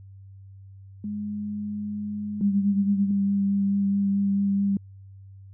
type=tone; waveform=sine; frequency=207.7 Hz; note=G#3; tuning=in tune; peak=-28 dBFS; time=1.04-3.11 s; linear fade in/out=2 ms
type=tone with vibrato; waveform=sine; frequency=198.7 Hz; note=G3; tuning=24 cents sharp; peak=-20 dBFS; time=2.41-4.77 s; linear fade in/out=2 ms; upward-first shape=sine; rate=4.6 Hz; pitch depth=11 cents each way
effects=added 97 Hz sine -43 dBFS peak until 5.53 s